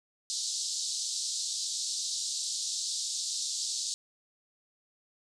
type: band-pass noise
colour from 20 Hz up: pink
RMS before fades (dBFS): -34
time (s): 0.3-3.94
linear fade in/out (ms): 0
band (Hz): 3900 to 8400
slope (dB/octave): 48
effects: none